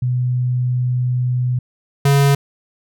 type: tone pair in turn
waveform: sine / square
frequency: 124.9 / 140.2 Hz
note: B2 / C#3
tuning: +20 / +20 cents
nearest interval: major second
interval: 200 cents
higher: second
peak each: -15 / -11 dBFS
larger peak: second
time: 0.02-1.59 / 2.05-2.35 s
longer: first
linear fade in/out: 5 ms
effects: none